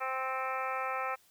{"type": "harmonic tone with a mistuned harmonic", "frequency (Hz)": 261.6, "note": "C4", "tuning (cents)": 0, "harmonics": [2, 3, 4, 5, 6, 7, 8, 9, 10], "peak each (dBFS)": [-40, -38, -40, -36, -50, -43, -48, -43, -49], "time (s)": [0, 1.16], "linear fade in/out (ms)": 20, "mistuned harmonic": 8, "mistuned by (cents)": 46, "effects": ["white hiss -65 dBFS RMS until 1.3 s"]}